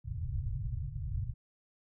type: low-pass noise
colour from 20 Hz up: white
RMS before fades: -36 dBFS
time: 0.04-1.34 s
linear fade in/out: 20 ms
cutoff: 140 Hz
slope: 96 dB/octave
effects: none